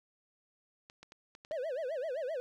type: clicks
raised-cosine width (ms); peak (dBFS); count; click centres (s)
0.2; -34; 6; 0.899 / 1.03 / 1.121 / 1.351 / 1.449 / 1.517
type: tone with vibrato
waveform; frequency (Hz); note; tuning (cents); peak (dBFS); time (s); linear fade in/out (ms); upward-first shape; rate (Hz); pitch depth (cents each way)
triangle; 570; C#5; +48; -32; 1.51-2.4; 0; sine; 7.7; 260
effects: none